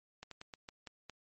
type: slowing click train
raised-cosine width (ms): 0.2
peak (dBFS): -29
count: 7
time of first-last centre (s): 0.23-1.097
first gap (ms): 83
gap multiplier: 1.22
effects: MP3 32 kbps